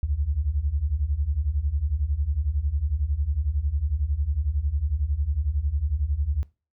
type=beating tone pair; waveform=sine; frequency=66 / 77 Hz; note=C2 / D#2; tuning=+16 / -17 cents; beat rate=11 Hz; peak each=-27 / -24 dBFS; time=0.03-6.43 s; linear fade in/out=0 ms; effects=noise-tail reverb RT60 0.3 s tail -20 dB re dry